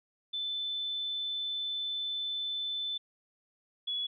sine tone pair in turn, 3520 / 3391 Hz, A7 / G#7, 0 / +35 cents, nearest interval minor second, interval 65 cents, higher first, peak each -32 / -31 dBFS, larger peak second, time 0.33-2.98 / 3.87-4.07 s, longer first, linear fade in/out 10 ms, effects none

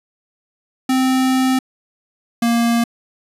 square tone pair in turn, 260 / 233.9 Hz, C4 / A#3, -11 / +6 cents, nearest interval major second, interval 183 cents, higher first, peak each -14 dBFS, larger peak neither, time 0.89-1.59 / 2.42-2.84 s, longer first, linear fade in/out 5 ms, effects resampled to 32000 Hz

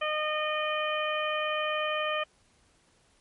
harmonic tone, 612 Hz, D#5, 29 cents flat, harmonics 1 / 2 / 3 / 4 / 5, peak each -31 / -32 / -36 / -35 / -36 dBFS, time 0.01-2.24 s, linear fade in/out 10 ms, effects pink hiss -65 dBFS RMS until 3.2 s + MP3 48 kbps

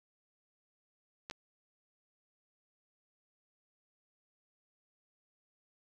clicks, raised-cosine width 0.2 ms, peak -25 dBFS, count 2, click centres 1.299 / 1.311 s, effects none

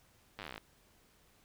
slowing click train, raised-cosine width 0.3 ms, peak -27 dBFS, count 15, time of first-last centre 0.39-0.579 s, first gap 9 ms, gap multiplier 1.06, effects pink hiss -67 dBFS RMS until 1.44 s

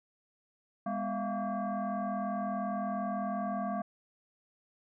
sine tone with frequency modulation, 246.9 Hz, B3, in tune, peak -31 dBFS, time 0.86-3.82 s, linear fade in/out 5 ms, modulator 451 Hz, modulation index 1.8, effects none

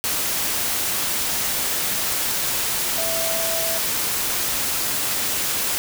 sine tone in noise, 659.3 Hz, E5, in tune, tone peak -27 dBFS, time 2.98-3.78 s, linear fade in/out 0 ms, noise white, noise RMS -23 dBFS, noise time 0.04-5.78 s, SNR -7 dB, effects none

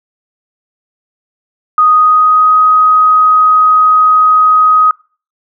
sine tone with pitch glide, 1243 to 1256.7 Hz, D#6 to D#6, -2 to +17 cents, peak -4 dBFS, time 1.78-4.91 s, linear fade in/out 2 ms, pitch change +19 cents, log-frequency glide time 1.9-2.56 s, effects noise-tail reverb RT60 0.4 s tail -25 dB re dry

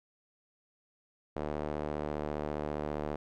sawtooth tone with band-pass filter, 74.9 Hz, D2, 35 cents sharp, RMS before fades -36 dBFS, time 1.36-3.16 s, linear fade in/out 5 ms, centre 540 Hz, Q 1.1, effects none

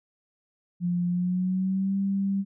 sine tone with pitch glide, 175.9 to 196.3 Hz, F3 to G3, +13 to +3 cents, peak -23 dBFS, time 0.8-2.45 s, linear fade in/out 50 ms, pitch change +190 cents, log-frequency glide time 1.08-1.97 s, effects none

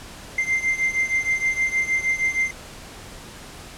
triangle beating tone pair, 2087 / 2093.4 Hz, C7 / C7, -5 / 0 cents, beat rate 6.4 Hz, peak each -20 / -23 dBFS, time 0.38-2.51 s, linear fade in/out 5 ms, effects pink hiss -40 dBFS RMS until 3.77 s + low-pass 10000 Hz 12 dB/octave

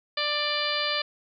harmonic tone, 591 Hz, D5, 11 cents sharp, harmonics 1 / 2 / 3 / 4 / 5 / 6 / 7 / 8, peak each -33 / -33 / -33 / -33 / -33 / -33 / -33 / -33 dBFS, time 0.17-1.02 s, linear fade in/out 5 ms, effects none

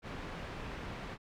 pink low-pass noise, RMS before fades -43 dBFS, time 0.02-1.18 s, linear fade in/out 50 ms, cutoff 2700 Hz, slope 12 dB/octave, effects none

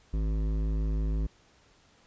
sine tone with hard clipping, 53 Hz, G#1, 36 cents sharp, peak -28 dBFS, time 0.13-1.27 s, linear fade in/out 10 ms, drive 13 dB, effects pink hiss -62 dBFS RMS until 2.06 s + resampled to 16000 Hz

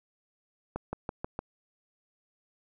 accelerating click train, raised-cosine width 1 ms, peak -19 dBFS, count 5, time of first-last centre 0.76-1.391 s, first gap 170 ms, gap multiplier 0.95, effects none

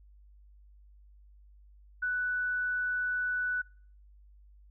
sine tone, 1486 Hz, F#6, 7 cents sharp, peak -28 dBFS, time 2.02-3.62 s, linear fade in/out 10 ms, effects noise-tail reverb RT60 0.5 s tail -26 dB re dry + added 50 Hz sine -54 dBFS peak until 4.7 s

